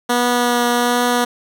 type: tone with vibrato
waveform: 10% pulse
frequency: 242.4 Hz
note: B3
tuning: 32 cents flat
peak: -6 dBFS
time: 0.09-1.25 s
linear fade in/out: 10 ms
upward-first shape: triangle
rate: 1.3 Hz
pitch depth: 13 cents each way
effects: none